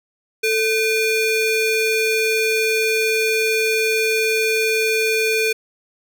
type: ring-modulated tone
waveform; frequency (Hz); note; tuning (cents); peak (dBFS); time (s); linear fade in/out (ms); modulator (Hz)
square; 987.8; B5; 0; -14; 0.43-5.53; 10; 1430
effects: none